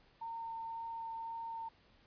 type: tone with vibrato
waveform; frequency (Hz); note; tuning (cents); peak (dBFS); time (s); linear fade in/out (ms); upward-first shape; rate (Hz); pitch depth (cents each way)
sine; 912; A#5; -38; -40; 0.21-1.69; 10; sine; 1.9; 8
effects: pink hiss -67 dBFS RMS until 2.06 s + resampled to 11025 Hz